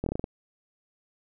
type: slowing click train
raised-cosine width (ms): 2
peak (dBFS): -16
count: 7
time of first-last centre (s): 0.04-0.241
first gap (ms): 23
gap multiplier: 1.15
effects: none